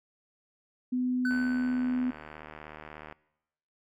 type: tone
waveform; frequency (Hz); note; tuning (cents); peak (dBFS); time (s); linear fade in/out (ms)
sine; 251.2; B3; +30; -26; 0.92-2.11; 10
type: tone with exponential decay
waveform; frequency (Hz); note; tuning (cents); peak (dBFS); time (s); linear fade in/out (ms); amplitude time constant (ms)
triangle; 1509; F#6; +34; -27; 1.25-2.4; 2; 250
type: click train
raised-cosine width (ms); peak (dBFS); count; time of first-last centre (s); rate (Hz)
0.5; -28; 140; 1.31-3.125; 76.6
effects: noise-tail reverb RT60 0.9 s tail -22 dB re dry